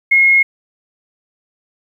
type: tone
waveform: sine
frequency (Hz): 2158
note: C#7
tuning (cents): -47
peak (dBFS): -7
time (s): 0.11-0.43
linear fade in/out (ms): 10
effects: 8-bit